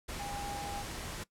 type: tone in noise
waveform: sine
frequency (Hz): 810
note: G#5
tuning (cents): -43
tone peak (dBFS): -39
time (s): 0.19-0.83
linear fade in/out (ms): 10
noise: pink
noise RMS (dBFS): -41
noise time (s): 0.08-1.24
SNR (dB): -1
effects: noise-tail reverb RT60 0.1 s tail -19 dB re dry + low-pass 11000 Hz 12 dB/octave